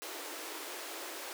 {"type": "high-pass noise", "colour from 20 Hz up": "pink", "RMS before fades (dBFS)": -43, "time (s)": [0.02, 1.33], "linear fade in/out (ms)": 0, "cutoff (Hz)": 290, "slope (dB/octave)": 96, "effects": []}